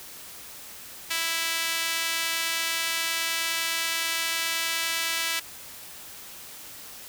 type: tone with high-pass filter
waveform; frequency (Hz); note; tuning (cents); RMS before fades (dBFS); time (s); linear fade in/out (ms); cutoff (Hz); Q
sawtooth; 329.6; E4; 0; -28; 1.1-5.4; 10; 2200; 1
effects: white hiss -43 dBFS RMS until 7.08 s